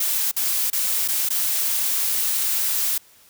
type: noise with dropouts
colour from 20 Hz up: blue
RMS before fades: -22 dBFS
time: 0-2.98 s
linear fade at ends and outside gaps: 5 ms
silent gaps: 0.314-0.364 / 0.702-0.729 / 1.079-1.084 / 1.289-1.303 s
effects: white hiss -53 dBFS RMS until 3.29 s